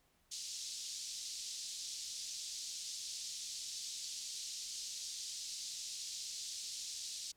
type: band-pass noise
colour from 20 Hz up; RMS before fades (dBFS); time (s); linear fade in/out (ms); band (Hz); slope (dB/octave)
pink; -45; 0.31-7.32; 10; 4200 to 7400; 24
effects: pink hiss -74 dBFS RMS until 7.36 s